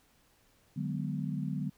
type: chord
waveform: sine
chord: G# half-diminished seventh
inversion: second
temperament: just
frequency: 149.51 / 186.89 / 207.7 / 249.2 Hz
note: D3 / F#3 / G#3 / B3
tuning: +31 / +18 / 0 / +16 cents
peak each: -35 / -37 / -40 / -39 dBFS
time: 0.76-1.7 s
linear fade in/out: 10 ms
effects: pink hiss -67 dBFS RMS until 1.77 s